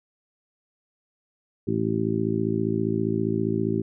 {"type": "harmonic tone", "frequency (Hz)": 55, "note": "A1", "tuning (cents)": 0, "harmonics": [2, 3, 4, 5, 6, 7], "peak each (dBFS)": [-30, -30, -28, -33, -28, -28], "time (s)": [1.67, 3.82], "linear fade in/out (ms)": 10, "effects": []}